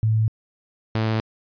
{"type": "tone pair in turn", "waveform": ["sine", "sawtooth"], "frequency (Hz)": [110, 110.62], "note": ["A2", "A2"], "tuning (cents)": [0, 10], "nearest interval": "unison", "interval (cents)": 10, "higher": "second", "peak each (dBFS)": -16, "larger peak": "neither", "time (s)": [[0.03, 0.28], [0.95, 1.2]], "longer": "neither", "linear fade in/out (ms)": 0, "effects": ["resampled to 11025 Hz"]}